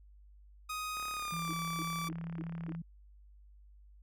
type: tone with pitch glide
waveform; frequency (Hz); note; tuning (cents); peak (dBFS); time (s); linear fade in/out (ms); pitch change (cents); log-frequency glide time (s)
sawtooth; 1250 to 1159.6; D#6 to D6; +8 to -22; -33; 0.69-2.09; 10; -130; 1.12-1.53
type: click train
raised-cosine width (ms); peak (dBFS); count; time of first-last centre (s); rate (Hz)
0.5; -35; 64; 0.97-2.75; 35.4
type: tone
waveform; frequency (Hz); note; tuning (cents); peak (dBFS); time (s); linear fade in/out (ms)
sine; 166.6; E3; +19; -38; 1.32-2.82; 5
type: tone bursts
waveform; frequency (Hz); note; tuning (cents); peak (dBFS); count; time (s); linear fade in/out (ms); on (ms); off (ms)
sine; 316.2; D#4; +28; -40; 5; 1.49-2.72; 2; 38; 260
effects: added 50 Hz sine -55 dBFS peak until 4.02 s